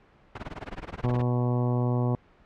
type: noise with tremolo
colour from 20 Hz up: pink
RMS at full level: -33 dBFS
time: 0.35-1.22 s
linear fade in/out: 5 ms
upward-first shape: sine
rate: 19 Hz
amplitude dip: 100%
type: harmonic tone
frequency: 122.8 Hz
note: B2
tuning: 9 cents flat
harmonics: 1 / 2 / 3 / 4 / 5 / 6 / 7 / 8 / 9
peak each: -24 / -30 / -34 / -36 / -38 / -40 / -41 / -42 / -43 dBFS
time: 1.04-2.15 s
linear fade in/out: 0 ms
effects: pink hiss -58 dBFS RMS until 2.45 s + low-pass 2000 Hz 12 dB/octave